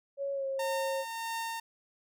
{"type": "tone with pitch glide", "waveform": "sine", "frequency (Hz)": [556, 539.5], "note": ["C#5", "C#5"], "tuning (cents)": [5, -47], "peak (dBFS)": -31, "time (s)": [0.17, 1.05], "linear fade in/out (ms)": 50, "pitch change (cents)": -52, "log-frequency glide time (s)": [0.33, 0.46]}
{"type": "tone with tremolo", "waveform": "sawtooth", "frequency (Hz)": 913, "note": "A#5", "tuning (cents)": -36, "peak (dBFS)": -29, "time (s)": [0.59, 1.6], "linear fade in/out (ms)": 5, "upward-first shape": "triangle", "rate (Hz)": 1.6, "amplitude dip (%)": 45}
{"effects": []}